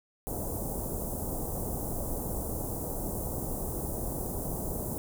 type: band-stop noise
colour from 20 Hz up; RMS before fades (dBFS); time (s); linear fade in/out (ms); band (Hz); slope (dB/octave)
pink; -34; 0.27-4.98; 0; 790 to 8900; 24
effects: none